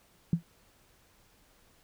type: tone with exponential decay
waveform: sine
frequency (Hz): 168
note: E3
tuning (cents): +33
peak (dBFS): -19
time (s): 0.33-0.43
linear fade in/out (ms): 2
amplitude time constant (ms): 20
effects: pink hiss -64 dBFS RMS until 1.83 s